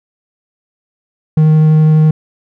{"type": "tone with vibrato", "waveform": "triangle", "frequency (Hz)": 155.56, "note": "D#3", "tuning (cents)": 0, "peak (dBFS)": -3, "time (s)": [1.37, 2.11], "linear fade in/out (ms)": 5, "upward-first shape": "triangle", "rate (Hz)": 12, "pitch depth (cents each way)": 8, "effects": []}